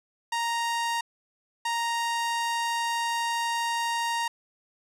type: tone pair in turn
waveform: sawtooth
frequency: 932.3 / 932.3 Hz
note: A#5 / A#5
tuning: 0 / 0 cents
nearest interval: unison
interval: 0 cents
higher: neither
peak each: -22 dBFS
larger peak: neither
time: 0.32-1.01 / 1.65-4.28 s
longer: second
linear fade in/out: 5 ms
effects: low-pass 10000 Hz 12 dB/octave